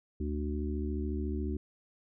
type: harmonic tone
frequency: 74 Hz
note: D2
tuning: 14 cents sharp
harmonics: 1 / 3 / 4 / 5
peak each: -33 / -38 / -39 / -40 dBFS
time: 0.2-1.57 s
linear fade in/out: 5 ms
effects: none